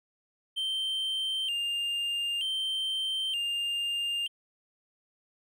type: tone with vibrato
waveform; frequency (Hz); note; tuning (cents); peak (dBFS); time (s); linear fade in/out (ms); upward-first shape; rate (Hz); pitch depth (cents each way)
triangle; 2960; F#7; 0; -27; 0.56-4.28; 20; square; 0.54; 93
effects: none